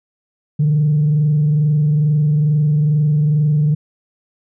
sine tone with frequency modulation, 150 Hz, D3, 37 cents sharp, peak -10 dBFS, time 0.59-3.75 s, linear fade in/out 10 ms, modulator 22.3 Hz, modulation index 0.27, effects tanh soft clip ceiling -8 dBFS

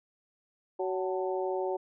harmonic tone with a mistuned harmonic, 187.2 Hz, F#3, 20 cents sharp, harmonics 2 / 3 / 4 / 5, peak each -31 / -35 / -37 / -39 dBFS, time 0.79-1.77 s, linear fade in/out 10 ms, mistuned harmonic 5, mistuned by -91 cents, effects none

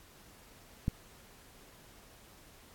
click, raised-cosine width 5 ms, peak -17 dBFS, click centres 0.881 s, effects pink hiss -58 dBFS RMS until 2.74 s + AAC 64 kbps

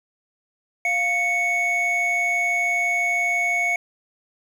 triangle tone pair together, 698.3 / 2217 Hz, F5 / C#7, 0 / 0 cents, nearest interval octave + minor sixth, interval 2000 cents, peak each -25 / -18 dBFS, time 0.85-3.76 s, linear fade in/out 2 ms, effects 9-bit

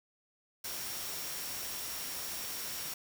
sine tone in noise, 5580 Hz, F8, 2 cents flat, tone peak -46 dBFS, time 0.64-2.94 s, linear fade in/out 5 ms, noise white, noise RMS -40 dBFS, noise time 0.64-2.94 s, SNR -9 dB, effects none

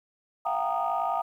sine tone cluster, 683 / 734 / 792 / 929 / 1235 Hz, F5 / F#5 / G5 / A#5 / D#6, -39 / -14 / +18 / -6 / -13 cents, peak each -31 dBFS, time 0.45-1.22 s, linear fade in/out 10 ms, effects tanh soft clip ceiling -17 dBFS + 10-bit

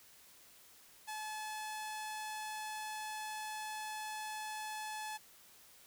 sawtooth tone with low-pass filter, 860 Hz, A5, 40 cents flat, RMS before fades -43 dBFS, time 1.07-5.18 s, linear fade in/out 20 ms, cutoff 11000 Hz, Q 1.4, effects white hiss -61 dBFS RMS until 5.86 s

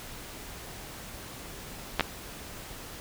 clicks, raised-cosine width 0.3 ms, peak -7 dBFS, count 2, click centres 1.996 / 2.008 s, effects pink hiss -43 dBFS RMS until 3 s

